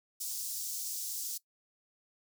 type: high-pass noise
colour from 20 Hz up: pink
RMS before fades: -38 dBFS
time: 0.2-1.38 s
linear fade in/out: 10 ms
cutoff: 5400 Hz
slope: 24 dB/octave
effects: noise-tail reverb RT60 0.1 s tail -20 dB re dry